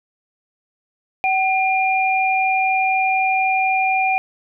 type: tone pair together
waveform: sine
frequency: 760.7 / 2404 Hz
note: F#5 / D7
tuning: +48 / +40 cents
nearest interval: octave + minor sixth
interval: 1992 cents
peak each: -17 / -19 dBFS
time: 1.24-4.18 s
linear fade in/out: 0 ms
effects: none

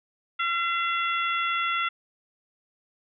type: harmonic tone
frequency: 681 Hz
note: F5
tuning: 44 cents flat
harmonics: 2 / 3 / 4 / 5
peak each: -26 / -30 / -32 / -34 dBFS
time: 0.39-1.89 s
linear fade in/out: 10 ms
effects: none

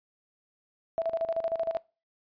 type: tone with tremolo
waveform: sine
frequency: 659.3 Hz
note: E5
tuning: in tune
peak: -24 dBFS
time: 0.98-1.77 s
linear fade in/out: 0 ms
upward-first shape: square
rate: 13 Hz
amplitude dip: 70%
effects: noise-tail reverb RT60 0.3 s tail -23 dB re dry + resampled to 11025 Hz

